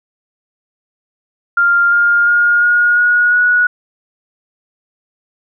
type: tone with pitch steps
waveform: sine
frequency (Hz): 1396.9 / 1409.9 / 1423 / 1436.2 / 1449.5 / 1463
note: F6 / F6 / F6 / F6 / F#6 / F#6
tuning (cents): 0 / +16 / +32 / +48 / -36 / -20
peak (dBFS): -8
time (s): 1.57-3.67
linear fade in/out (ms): 5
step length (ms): 350
effects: none